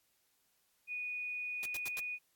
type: tone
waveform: sine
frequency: 2470 Hz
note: D#7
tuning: 13 cents flat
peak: -37 dBFS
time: 0.87-2.19 s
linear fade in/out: 50 ms
type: noise bursts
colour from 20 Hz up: white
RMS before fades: -43 dBFS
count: 4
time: 1.63-1.995 s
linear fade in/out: 0 ms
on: 26 ms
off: 87 ms
effects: white hiss -75 dBFS RMS until 2.35 s + AAC 64 kbps